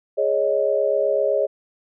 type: chord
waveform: sine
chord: Ab suspended fourth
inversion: none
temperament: equal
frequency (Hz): 415.3 / 554.4 / 622.3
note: Ab4 / Db5 / Eb5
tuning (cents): 0 / 0 / 0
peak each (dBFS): -23 / -20 / -22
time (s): 0.17-1.47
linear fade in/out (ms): 20
effects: none